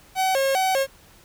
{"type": "tone with vibrato", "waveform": "45% pulse", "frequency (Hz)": 640, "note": "D#5", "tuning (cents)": 49, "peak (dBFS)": -19, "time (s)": [0.15, 0.87], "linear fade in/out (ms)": 50, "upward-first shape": "square", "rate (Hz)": 2.5, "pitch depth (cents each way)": 290, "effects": ["pink hiss -52 dBFS RMS until 1.24 s"]}